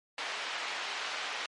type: band-pass noise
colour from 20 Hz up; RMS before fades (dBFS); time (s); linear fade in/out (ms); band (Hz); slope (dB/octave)
white; -37; 0.18-1.46; 2; 660 to 3000; 12
effects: low-pass 7000 Hz 12 dB/octave + MP3 48 kbps